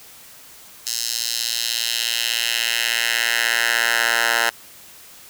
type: tone with high-pass filter sweep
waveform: 10% pulse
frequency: 116.54 Hz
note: A#2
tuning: in tune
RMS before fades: -21 dBFS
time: 0.86-4.5 s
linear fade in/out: 10 ms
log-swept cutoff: 5300 to 1200 Hz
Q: 1.7
effects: white hiss -44 dBFS RMS until 5.29 s